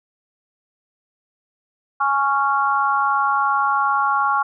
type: chord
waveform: sine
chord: Db major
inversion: second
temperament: just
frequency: 831.5 / 1108.7 / 1385.9 Hz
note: Ab5 / Db6 / F6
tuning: +2 / 0 / -14 cents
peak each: -21 / -19 / -21 dBFS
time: 2-4.43 s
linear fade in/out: 10 ms
effects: none